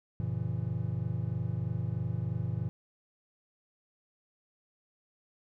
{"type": "chord", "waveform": "triangle", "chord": "F# dominant seventh", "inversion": "none", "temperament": "just", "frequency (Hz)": [92.5, 115.62, 138.75, 166.5], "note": ["F#2", "A#2", "C#3", "E3"], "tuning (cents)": [0, -14, 2, 18], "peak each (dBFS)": [-36, -31, -37, -35], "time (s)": [0.2, 2.69], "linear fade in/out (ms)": 0, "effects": []}